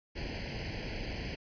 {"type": "noise with comb filter", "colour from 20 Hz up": "pink", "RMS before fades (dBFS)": -38, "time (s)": [0.15, 1.36], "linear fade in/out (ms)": 20, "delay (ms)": 0.41, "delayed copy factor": 0.95, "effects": ["resampled to 11025 Hz"]}